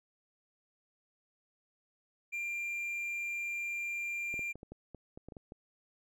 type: tone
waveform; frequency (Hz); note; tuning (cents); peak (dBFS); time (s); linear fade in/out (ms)
triangle; 2384; D7; +25; -33; 2.32-4.53; 20
type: clicks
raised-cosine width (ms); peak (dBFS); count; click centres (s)
2; -33; 11; 4.341 / 4.393 / 4.556 / 4.631 / 4.72 / 4.947 / 5.175 / 5.286 / 5.322 / 5.368 / 5.521
effects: none